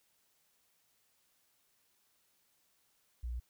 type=tone; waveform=sine; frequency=60 Hz; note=B1; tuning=49 cents flat; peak=-36 dBFS; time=3.23-3.4 s; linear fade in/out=10 ms; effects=white hiss -74 dBFS RMS until 3.49 s

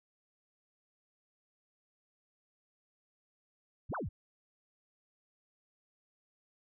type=exponential two-way sweep; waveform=sine; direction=up then down; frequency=60.5 to 1568 to 60.5 Hz; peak=-35 dBFS; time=3.89-4.09 s; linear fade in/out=10 ms; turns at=3.95 s; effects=none

